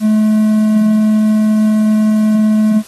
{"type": "tone", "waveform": "triangle", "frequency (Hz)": 215, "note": "A3", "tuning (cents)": -40, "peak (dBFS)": -6, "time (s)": [0, 2.83], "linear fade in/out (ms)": 50, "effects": ["white hiss -38 dBFS RMS until 2.87 s", "AAC 32 kbps"]}